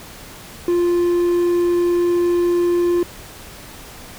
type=tone; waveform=triangle; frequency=349.2 Hz; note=F4; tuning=in tune; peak=-12 dBFS; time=0.68-3.03 s; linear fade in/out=2 ms; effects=pink hiss -38 dBFS RMS until 4.18 s